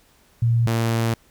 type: tone pair in turn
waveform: sine / sawtooth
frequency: 116.54 / 114.74 Hz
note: A#2 / A#2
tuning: 0 / -27 cents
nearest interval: unison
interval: 27 cents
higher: first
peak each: -15 dBFS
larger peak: neither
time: 0.42-0.67 / 0.67-1.14 s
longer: second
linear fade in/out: 5 ms
effects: pink hiss -57 dBFS RMS until 1.3 s